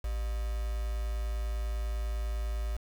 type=tone with quantisation; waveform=sine; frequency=55 Hz; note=A1; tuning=in tune; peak=-30 dBFS; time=0.04-2.77 s; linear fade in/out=5 ms; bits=7; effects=none